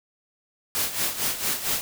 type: noise with tremolo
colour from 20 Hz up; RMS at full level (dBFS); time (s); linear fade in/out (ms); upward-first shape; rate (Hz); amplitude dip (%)
white; -24; 0.75-1.81; 0; sine; 4.4; 70
effects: none